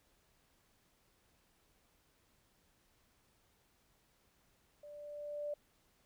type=tone with level ramp; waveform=sine; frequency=588 Hz; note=D5; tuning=2 cents sharp; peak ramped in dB=-50 to -36 dBFS; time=4.83-5.54 s; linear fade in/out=5 ms; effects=pink hiss -73 dBFS RMS until 6.05 s